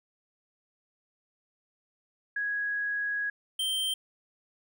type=tone pair in turn; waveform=sine / square; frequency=1661.2 / 3136 Hz; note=G#6 / G7; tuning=0 / 0 cents; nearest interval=major seventh; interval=1100 cents; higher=second; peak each=-28 dBFS; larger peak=neither; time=2.36-3.3 / 3.59-3.94 s; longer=first; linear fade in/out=5 ms; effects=none